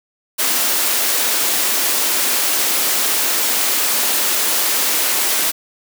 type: high-pass noise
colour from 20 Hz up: white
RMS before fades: -17 dBFS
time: 0.38-5.52 s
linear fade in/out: 20 ms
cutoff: 240 Hz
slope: 24 dB/octave
effects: none